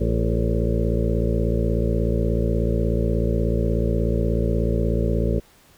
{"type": "harmonic tone with a mistuned harmonic", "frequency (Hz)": 56.5, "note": "A1", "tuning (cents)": 47, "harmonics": [1, 2, 3, 4, 6, 7, 8, 9, 10], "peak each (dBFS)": [-22, -25, -27, -28, -30, -30, -31, -32, -32], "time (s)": [0, 5.4], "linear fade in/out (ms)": 10, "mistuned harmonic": 7, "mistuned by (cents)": 71, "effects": ["pink hiss -54 dBFS RMS until 5.77 s"]}